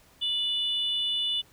sine tone pair together, 2944 / 3493 Hz, F#7 / A7, -9 / -13 cents, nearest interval minor third, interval 296 cents, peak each -28 / -27 dBFS, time 0.21-1.42 s, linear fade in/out 20 ms, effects tanh soft clip ceiling -18 dBFS + pink hiss -59 dBFS RMS until 1.52 s

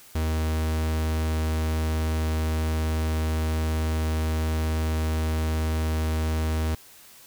45% pulse tone, 78.9 Hz, D#2, 25 cents sharp, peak -23 dBFS, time 0.15-6.75 s, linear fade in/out 5 ms, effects white hiss -50 dBFS RMS until 7.26 s

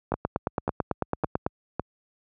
two click trains, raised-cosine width 1 ms, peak -10 / -12 dBFS, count 13 / 4, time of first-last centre 0.14-1.465 / 0.12-1.796 s, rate 9.06 / 1.79 Hz, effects high-pass 60 Hz 12 dB/octave

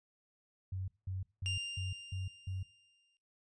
sine tone bursts, 94.1 Hz, F#2, 30 cents sharp, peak -36 dBFS, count 6, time 0.72-2.63 s, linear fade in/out 5 ms, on 160 ms, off 190 ms
40% pulse tone with exponential decay, 2794 Hz, F7, in tune, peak -33 dBFS, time 1.46-3.17 s, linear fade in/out 0 ms, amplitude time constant 370 ms
effects noise-tail reverb RT60 0.4 s tail -24 dB re dry + resampled to 22050 Hz

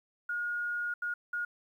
sine tone bursts at uneven times, 1434 Hz, F6, 45 cents sharp, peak -31 dBFS, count 3, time 0.29-0.94 / 1.02-1.14 / 1.33-1.45 s, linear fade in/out 5 ms, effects 11-bit

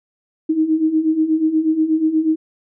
sine beating tone pair, 310 / 318.3 Hz, D#4 / D#4, -6 / +39 cents, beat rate 8.3 Hz, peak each -20 / -15 dBFS, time 0.49-2.36 s, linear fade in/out 10 ms, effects none

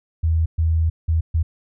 sine tone bursts at uneven times, 81.1 Hz, E2, 28 cents flat, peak -15 dBFS, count 4, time 0.23-0.46 / 0.58-0.9 / 1.08-1.21 / 1.34-1.43 s, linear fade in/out 10 ms, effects none

